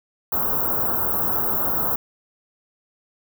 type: band-stop noise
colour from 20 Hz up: white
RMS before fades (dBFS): -22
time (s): 0.32-1.96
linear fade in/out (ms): 5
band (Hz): 1400 to 14000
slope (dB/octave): 48
effects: none